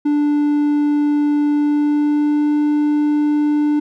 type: tone with pitch glide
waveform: triangle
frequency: 293.7 to 296.8 Hz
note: D4 to D4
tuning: 0 to +18 cents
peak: -11 dBFS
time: 0.05-3.8 s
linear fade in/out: 10 ms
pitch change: +18 cents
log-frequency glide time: 1.52-2.55 s
effects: none